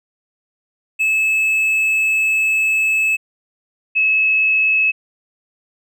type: tone pair in turn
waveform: triangle / sine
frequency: 2600 / 2588 Hz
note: E7 / E7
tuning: -24 / -32 cents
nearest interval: unison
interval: 8 cents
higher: first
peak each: -12 dBFS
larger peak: neither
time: 0.99-3.17 / 3.95-4.92 s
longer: first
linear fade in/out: 20 ms
effects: none